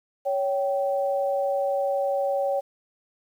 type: tone pair together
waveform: sine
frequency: 558.5 / 776 Hz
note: C#5 / G5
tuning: +13 / -18 cents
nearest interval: tritone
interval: 569 cents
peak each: -23 / -28 dBFS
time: 0.25-2.61 s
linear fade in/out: 20 ms
effects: 9-bit